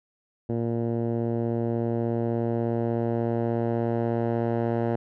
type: tone with low-pass filter sweep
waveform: 10% pulse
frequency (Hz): 116.54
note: A#2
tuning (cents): 0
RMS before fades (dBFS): -26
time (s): 0.49-4.96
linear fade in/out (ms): 5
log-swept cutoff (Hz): 420 to 930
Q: 0.79
effects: none